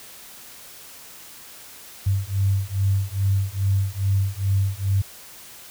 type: beating tone pair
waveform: sine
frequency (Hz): 96.7 / 99.1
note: G2 / G2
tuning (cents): -23 / +19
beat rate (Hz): 2.4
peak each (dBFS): -22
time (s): 2.06-5.02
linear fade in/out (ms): 10
effects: white hiss -43 dBFS RMS until 5.7 s